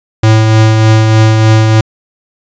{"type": "tone with tremolo", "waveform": "square", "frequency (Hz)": 110, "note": "A2", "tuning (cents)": 0, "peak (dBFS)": -3, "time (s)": [0.23, 1.81], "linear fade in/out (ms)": 5, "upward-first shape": "triangle", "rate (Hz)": 3.3, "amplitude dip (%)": 35, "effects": ["resampled to 16000 Hz"]}